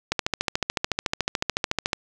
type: click train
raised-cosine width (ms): 0.2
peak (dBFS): -5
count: 26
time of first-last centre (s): 0.12-1.932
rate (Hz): 13.8
effects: none